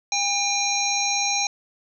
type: harmonic tone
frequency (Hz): 804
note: G5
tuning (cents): +44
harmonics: 1 / 3 / 5 / 7 / 8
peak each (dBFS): -27 / -27 / -27 / -27 / -27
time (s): 0.12-1.47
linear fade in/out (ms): 2
effects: none